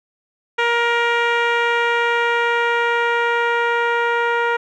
10% pulse tone with low-pass filter sweep, 471.2 Hz, A#4, 19 cents sharp, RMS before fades -18 dBFS, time 0.58-4.57 s, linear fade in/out 10 ms, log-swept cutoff 2600 to 1600 Hz, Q 0.93, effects none

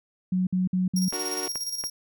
sine tone bursts, 184 Hz, F#3, 9 cents flat, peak -21 dBFS, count 4, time 0.32-1.085 s, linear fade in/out 5 ms, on 150 ms, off 55 ms
sawtooth tone with tremolo, 5600 Hz, F8, 4 cents sharp, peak -25 dBFS, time 0.96-1.9 s, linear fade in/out 5 ms, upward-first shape square, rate 17 Hz, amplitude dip 55%
clicks, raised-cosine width 0.5 ms, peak -21 dBFS, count 3, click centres 1.126 / 1.557 / 1.839 s
sawtooth chord, D augmented, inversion none, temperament equal, 293.7 / 370 / 466.2 Hz, D4 / F#4 / A#4, 0 / 0 / 0 cents, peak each -34 / -30 / -34 dBFS, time 1.13-1.48 s, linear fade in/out 0 ms
effects none

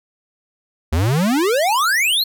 square exponential sweep, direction up, 72.7 to 4372 Hz, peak -15 dBFS, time 0.92-2.24 s, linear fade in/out 10 ms, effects none

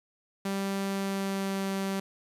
sawtooth tone with pitch glide, 196 to 194.31 Hz, G3 to G3, 0 to -15 cents, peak -25 dBFS, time 0.45-2 s, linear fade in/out 5 ms, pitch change -15 cents, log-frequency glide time 0.89-1.67 s, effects resampled to 32000 Hz + 9-bit

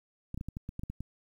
clicks, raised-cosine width 5 ms, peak -25 dBFS, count 10, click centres 0.344 / 0.376 / 0.411 / 0.486 / 0.569 / 0.691 / 0.794 / 0.835 / 0.9 / 1.006 s, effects 10-bit

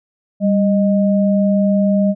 sine tone pair together, 197.47 / 619 Hz, G3 / D#5, +13 / -9 cents, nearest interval octave + minor sixth, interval 1978 cents, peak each -12 / -18 dBFS, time 0.4-2.15 s, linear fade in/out 50 ms, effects none

